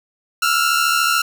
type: tone pair together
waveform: sawtooth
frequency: 1336.3 / 1410 Hz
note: E6 / F6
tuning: +23 / +16 cents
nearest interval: minor second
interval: 93 cents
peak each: -14 dBFS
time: 0.42-1.22 s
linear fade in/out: 5 ms
effects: none